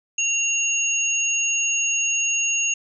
sine tone pair together, 2770 / 6593 Hz, F7 / G#8, -15 / -14 cents, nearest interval octave + minor third, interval 1501 cents, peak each -22 dBFS, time 0.18-2.74 s, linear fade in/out 5 ms, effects none

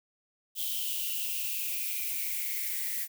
violet noise with high-pass filter sweep, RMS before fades -33 dBFS, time 0.55-3.08 s, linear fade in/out 50 ms, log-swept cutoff 3200 to 1900 Hz, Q 9.3, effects none

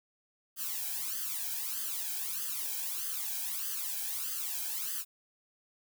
blue noise with flanger, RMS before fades -36 dBFS, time 0.56-5.05 s, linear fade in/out 50 ms, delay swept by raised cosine 0.63 to 1.28 ms, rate 1.6 Hz, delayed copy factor +0.95, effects none

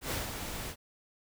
pink noise with ADSR envelope, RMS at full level -33 dBFS, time 0.01-0.76 s, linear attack 99 ms, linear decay 170 ms, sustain -6 dB, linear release 70 ms, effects none

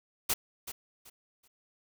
white noise with echo, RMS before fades -28 dBFS, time 0.29-0.34 s, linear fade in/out 10 ms, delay 380 ms, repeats 3, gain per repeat -12 dB, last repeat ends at 1.48 s, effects none

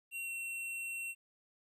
square tone with pitch glide, 2742 to 2720 Hz, F7 to F7, -32 to -46 cents, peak -39 dBFS, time 0.11-1.15 s, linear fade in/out 50 ms, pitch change -14 cents, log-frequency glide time 0.23-0.3 s, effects 13-bit

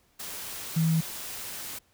sine tone in noise, 162.1 Hz, E3, 29 cents flat, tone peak -21 dBFS, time 0.76-1.01 s, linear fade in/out 10 ms, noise white, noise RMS -38 dBFS, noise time 0.19-1.79 s, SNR +14 dB, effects pink hiss -66 dBFS RMS until 1.93 s

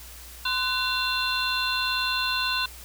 sine tone cluster, 1031 / 1497 / 2729 / 3530 / 4111 Hz, C6 / F#6 / F7 / A7 / C8, -26 / +20 / -41 / +5 / -31 cents, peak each -30 dBFS, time 0.45-2.66 s, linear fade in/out 5 ms, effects added 60 Hz sine -45 dBFS peak until 2.84 s + white hiss -45 dBFS RMS until 2.84 s

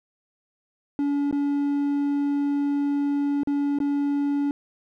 triangle tone with dropouts, 285.1 Hz, C#4, 49 cents sharp, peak -19 dBFS, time 0.99-4.51 s, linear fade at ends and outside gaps 1 ms, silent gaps 1.312-1.326 / 3.434-3.473 / 3.787-3.802 s, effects none

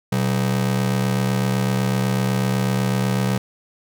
45% pulse ring-modulated tone, 155.56 Hz, D#3, in tune, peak -15 dBFS, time 0.12-3.38 s, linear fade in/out 5 ms, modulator 34 Hz, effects none

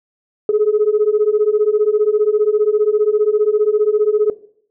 sine beating tone pair, 415.3 / 430.3 Hz, G#4 / A4, 0 / -39 cents, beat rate 15 Hz, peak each -14 dBFS, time 0.49-4.3 s, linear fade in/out 2 ms, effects noise-tail reverb RT60 0.6 s tail -17 dB re dry + tanh soft clip ceiling -6 dBFS

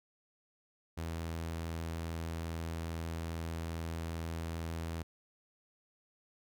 sawtooth tone, 82.41 Hz, E2, in tune, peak -33 dBFS, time 0.97-5.03 s, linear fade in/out 10 ms, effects none

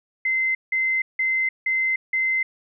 sine tone bursts, 2067 Hz, C7, 22 cents flat, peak -19 dBFS, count 5, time 0.25-2.43 s, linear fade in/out 5 ms, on 300 ms, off 170 ms, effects none

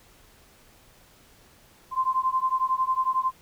sine beating tone pair, 1036 / 1047 Hz, C6 / C6, -17 / +1 cents, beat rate 11 Hz, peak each -25 dBFS, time 1.91-3.32 s, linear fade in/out 50 ms, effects pink hiss -56 dBFS RMS until 3.41 s

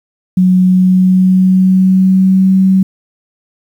sine tone with pitch glide, 183.9 to 189.84 Hz, F#3 to F#3, -10 to +45 cents, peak -5 dBFS, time 0.37-2.83 s, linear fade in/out 5 ms, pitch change +55 cents, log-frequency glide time 0.61-2.54 s, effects 7-bit

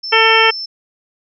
sine tone, 5310 Hz, E8, 12 cents sharp, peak -22 dBFS, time 0.03-0.66 s, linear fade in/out 10 ms
harmonic tone, 447.3 Hz, A4, 28 cents sharp, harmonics 1 / 2 / 3 / 4 / 5 / 6 / 7, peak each -16 / -16 / -16 / -16 / -16 / -16 / -16 dBFS, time 0.12-0.51 s, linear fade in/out 10 ms
effects none

